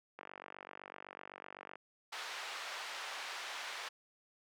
click train, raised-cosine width 0.5 ms, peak -31 dBFS, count 76, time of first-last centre 0.19-1.756 s, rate 47.9 Hz
pink band-pass noise, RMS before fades -44 dBFS, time 2.12-3.89 s, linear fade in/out 10 ms, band 920 to 4500 Hz, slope 12 dB/octave
effects high-pass 400 Hz 12 dB/octave

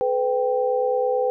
sine tone cluster, 431.9 / 501 / 785 Hz, A4 / B4 / G5, -32 / +25 / +2 cents, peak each -27 / -20 / -26 dBFS, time 0.01-1.3 s, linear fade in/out 0 ms, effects none

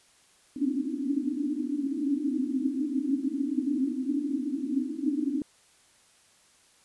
pink band-pass noise, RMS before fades -29 dBFS, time 0.56-5.42 s, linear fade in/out 2 ms, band 260 to 300 Hz, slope 96 dB/octave, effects white hiss -61 dBFS RMS until 6.84 s + resampled to 24000 Hz

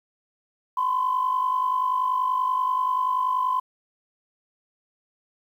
sine tone pair together, 1013 / 1063.4 Hz, B5 / C6, +44 / +28 cents, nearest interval minor second, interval 84 cents, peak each -21 / -27 dBFS, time 0.77-3.6 s, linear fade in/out 5 ms, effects tanh soft clip ceiling -14 dBFS + 9-bit

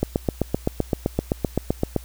click train, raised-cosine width 2 ms, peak -6 dBFS, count 16, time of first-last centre 0.03-1.963 s, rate 7.76 Hz, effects added 60 Hz sine -39 dBFS peak until 2.04 s + white hiss -48 dBFS RMS until 2.04 s

